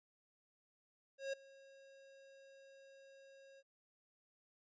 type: tone with ADSR envelope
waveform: square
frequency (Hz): 544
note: C#5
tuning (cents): -33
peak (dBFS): -38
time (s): 1.18-3.63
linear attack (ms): 150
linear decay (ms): 9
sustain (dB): -22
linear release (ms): 43
effects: resampled to 16000 Hz